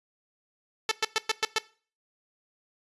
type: tone bursts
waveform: 5% pulse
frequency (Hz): 440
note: A4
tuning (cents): 0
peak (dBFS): -11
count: 6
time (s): 0.89-1.584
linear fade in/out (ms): 2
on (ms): 24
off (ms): 110
effects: noise-tail reverb RT60 0.4 s tail -20 dB re dry + resampled to 24000 Hz